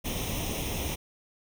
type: noise with comb filter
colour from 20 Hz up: pink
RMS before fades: -32 dBFS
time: 0.04-0.96 s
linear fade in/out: 20 ms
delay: 0.33 ms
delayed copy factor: +0.75
effects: none